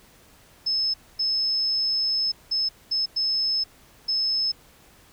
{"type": "tone bursts at uneven times", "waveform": "sine", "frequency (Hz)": 5210, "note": "E8", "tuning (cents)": -21, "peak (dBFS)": -21, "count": 6, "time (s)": [[0.66, 0.94], [1.19, 2.32], [2.51, 2.69], [2.91, 3.06], [3.16, 3.64], [4.08, 4.52]], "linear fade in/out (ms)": 10, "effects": ["pink hiss -54 dBFS RMS until 5.12 s"]}